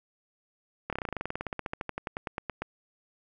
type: slowing click train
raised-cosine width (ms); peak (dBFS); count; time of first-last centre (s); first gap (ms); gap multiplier
0.5; -17; 28; 0.9-2.62; 27; 1.06
effects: none